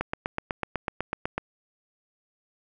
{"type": "click train", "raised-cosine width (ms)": 0.5, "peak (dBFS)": -12, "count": 12, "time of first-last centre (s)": [0.01, 1.38], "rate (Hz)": 8.03, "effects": []}